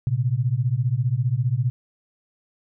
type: beating tone pair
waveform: sine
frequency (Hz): 116.54 / 131.54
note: A#2 / C3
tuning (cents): 0 / +10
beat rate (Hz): 15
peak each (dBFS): -22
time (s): 0.07-1.7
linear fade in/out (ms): 0
effects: none